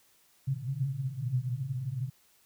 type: band-pass noise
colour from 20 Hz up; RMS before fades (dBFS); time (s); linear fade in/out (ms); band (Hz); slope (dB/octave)
white; -33; 0.47-2.1; 10; 120 to 140; 96
effects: white hiss -65 dBFS RMS until 2.45 s